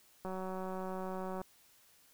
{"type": "click train", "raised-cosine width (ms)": 1, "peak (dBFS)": -28, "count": 219, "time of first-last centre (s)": [0.25, 1.416], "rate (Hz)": 187, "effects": ["white hiss -65 dBFS RMS until 2.13 s"]}